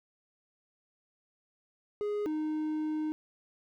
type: tone pair in turn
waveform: triangle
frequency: 415.3 / 308.6 Hz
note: G#4 / D#4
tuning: 0 / -14 cents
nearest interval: perfect fourth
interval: 514 cents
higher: first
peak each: -28 dBFS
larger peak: neither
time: 2.01-2.26 / 2.26-3.12 s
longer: second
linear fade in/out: 0 ms
effects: none